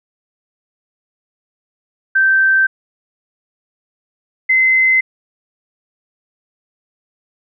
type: tone pair in turn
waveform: sine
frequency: 1557 / 2056 Hz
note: G6 / C7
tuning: -12 / -31 cents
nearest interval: perfect fourth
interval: 481 cents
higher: second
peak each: -9 dBFS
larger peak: neither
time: 2.15-2.67 / 4.49-5.01 s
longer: neither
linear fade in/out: 10 ms
effects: none